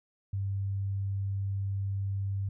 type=tone; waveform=sine; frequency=98.3 Hz; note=G2; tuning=5 cents sharp; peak=-29 dBFS; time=0.33-2.49 s; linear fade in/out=5 ms; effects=none